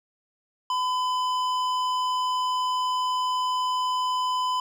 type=tone with hard clipping; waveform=triangle; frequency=1008 Hz; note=B5; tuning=35 cents sharp; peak=-25 dBFS; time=0.7-4.6 s; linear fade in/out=2 ms; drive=15 dB; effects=none